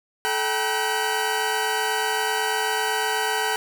25% pulse tone cluster, 434.3 / 779 / 959 / 1510 Hz, A4 / G5 / A#5 / F#6, -23 / -11 / +49 / +35 cents, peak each -24 dBFS, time 0.25-3.56 s, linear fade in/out 0 ms, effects none

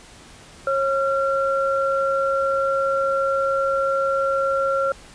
sine tone pair together, 544 / 1370.8 Hz, C#5 / F6, -33 / -33 cents, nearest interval octave + major third, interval 1600 cents, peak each -20 / -22 dBFS, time 0.67-4.92 s, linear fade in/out 2 ms, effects pink hiss -45 dBFS RMS until 5.14 s + resampled to 22050 Hz

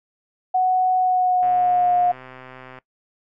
sine tone with pitch glide, 741 to 714.5 Hz, F#5 to F5, +2 to +39 cents, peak -15 dBFS, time 0.54-2.12 s, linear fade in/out 10 ms, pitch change -63 cents, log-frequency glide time 0.97-1.93 s
click train, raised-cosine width 0.5 ms, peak -25 dBFS, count 176, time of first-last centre 1.43-2.787 s, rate 129 Hz
effects noise-tail reverb RT60 0.1 s tail -20 dB re dry

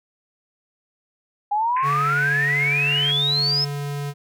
sine exponential sweep, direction up, 808 to 5280 Hz, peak -18 dBFS, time 1.51-3.65 s, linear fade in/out 10 ms
pink band-pass noise, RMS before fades -34 dBFS, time 1.76-3.12 s, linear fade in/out 5 ms, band 1500 to 2600 Hz, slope 96 dB/octave
square tone, 143.3 Hz, D3, 42 cents flat, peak -26 dBFS, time 1.82-4.14 s, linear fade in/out 50 ms
effects none

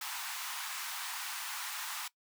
pink high-pass noise, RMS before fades -40 dBFS, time 0.01-2.08 s, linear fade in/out 5 ms, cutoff 850 Hz, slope 48 dB/octave, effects noise-tail reverb RT60 0.1 s tail -20 dB re dry

